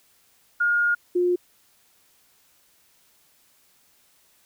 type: tone pair in turn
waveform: sine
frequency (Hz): 1424 / 356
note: F6 / F4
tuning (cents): +33 / +33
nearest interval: 2 octaves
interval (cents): 2400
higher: first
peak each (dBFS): -18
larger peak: neither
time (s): 0.6-0.95 / 1.15-1.36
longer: first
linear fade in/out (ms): 10
effects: white hiss -61 dBFS RMS until 4.45 s